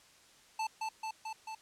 square tone with echo, 880 Hz, A5, in tune, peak -33 dBFS, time 0.59-0.67 s, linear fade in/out 5 ms, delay 220 ms, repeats 4, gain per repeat -2 dB, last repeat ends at 1.55 s, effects white hiss -61 dBFS RMS until 1.61 s + low-pass 8000 Hz 12 dB/octave

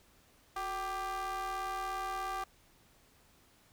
square ring-modulated tone, 202.3 Hz, G#3, 45 cents flat, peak -33 dBFS, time 0.56-2.44 s, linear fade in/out 5 ms, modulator 973 Hz, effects pink hiss -65 dBFS RMS until 3.72 s

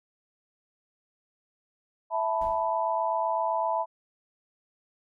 sine chord, E suspended fourth, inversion none, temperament equal, 659.3 / 880 / 987.8 Hz, E5 / A5 / B5, 0 / 0 / 0 cents, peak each -29 dBFS, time 2.1-3.86 s, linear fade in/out 50 ms
brown noise with exponential decay, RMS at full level -38 dBFS, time 2.41-2.83 s, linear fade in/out 5 ms, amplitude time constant 91 ms
effects none

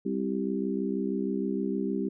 harmonic tone with a mistuned harmonic, 66.4 Hz, C2, 26 cents sharp, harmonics 3 / 4 / 5 / 6, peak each -31 / -32 / -35 / -33 dBFS, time 0.05-2.09 s, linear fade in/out 10 ms, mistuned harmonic 6, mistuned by -30 cents, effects none

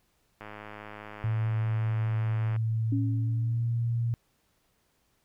click train, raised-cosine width 0.5 ms, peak -27 dBFS, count 227, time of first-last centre 0.41-2.562 s, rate 105 Hz
sine tone with pitch glide, 111.9 to 117.12 Hz, A2 to A#2, +30 to +9 cents, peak -25 dBFS, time 1.24-4.14 s, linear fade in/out 0 ms, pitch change +79 cents, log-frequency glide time 3.1-3.62 s
sine tone with exponential decay, 277.2 Hz, C#4, in tune, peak -26 dBFS, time 2.92-3.84 s, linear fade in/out 5 ms, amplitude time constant 200 ms
effects pink hiss -71 dBFS RMS until 5.24 s

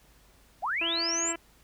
sine linear sweep, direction up, 601 to 7730 Hz, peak -27 dBFS, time 0.62-1.33 s, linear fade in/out 20 ms
harmonic tone, 334.7 Hz, E4, 26 cents sharp, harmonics 1 / 2 / 3 / 4 / 5 / 6 / 7 / 8 / 9, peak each -36 / -39 / -41 / -42 / -43 / -44 / -44 / -45 / -46 dBFS, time 0.81-1.36 s, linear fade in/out 5 ms
effects added 50 Hz sine -61 dBFS peak until 1.63 s + pink hiss -61 dBFS RMS until 1.63 s

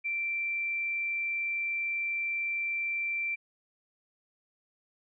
sine tone, 2349 Hz, D7, in tune, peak -29 dBFS, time 0.04-3.36 s, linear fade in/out 20 ms, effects none

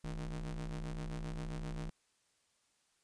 40% pulse ring-modulated tone, 61.74 Hz, B1, in tune, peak -35 dBFS, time 0.04-1.9 s, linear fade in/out 5 ms, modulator 96.4 Hz, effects white hiss -75 dBFS RMS until 3.03 s + resampled to 22050 Hz

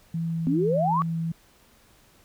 sine tone with vibrato, 165 Hz, E3, 2 cents sharp, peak -25 dBFS, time 0.14-1.32 s, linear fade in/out 5 ms, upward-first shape triangle, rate 2.6 Hz, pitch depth 8 cents each way
sine exponential sweep, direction up, 246.9 to 1177 Hz, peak -21 dBFS, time 0.47-1.02 s, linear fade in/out 0 ms
effects pink hiss -58 dBFS RMS until 2.24 s

